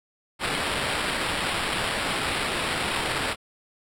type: noise with sample-and-hold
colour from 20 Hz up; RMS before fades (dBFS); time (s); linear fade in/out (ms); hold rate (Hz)
white; -27; 0.39-3.36; 50; 6300
effects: low-pass 11000 Hz 12 dB/octave